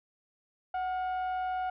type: tone pair together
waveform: sine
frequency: 741 / 1424 Hz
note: F#5 / F6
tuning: +2 / +33 cents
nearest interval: major seventh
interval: 1131 cents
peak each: -28 / -38 dBFS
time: 0.74-1.7 s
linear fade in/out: 5 ms
effects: tanh soft clip ceiling -28 dBFS